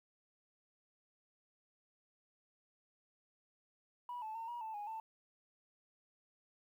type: tone with pitch steps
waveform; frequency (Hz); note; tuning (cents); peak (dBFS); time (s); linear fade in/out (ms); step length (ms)
sine; 974 / 872 / 908 / 956 / 882 / 827 / 888; B5 / A5 / A#5 / A#5 / A5 / G#5 / A5; -24 / -16 / -46 / +43 / +4 / -8 / +16; -40; 4.09-5; 2; 130
effects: tanh soft clip ceiling -38 dBFS + 12-bit